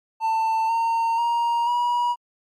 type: tone with pitch steps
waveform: triangle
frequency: 892 / 915.5 / 939.6 / 964.3 Hz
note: A5 / A#5 / A#5 / B5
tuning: +23 / -32 / +13 / -42 cents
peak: -17 dBFS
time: 0.2-2.16 s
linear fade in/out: 50 ms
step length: 490 ms
effects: MP3 64 kbps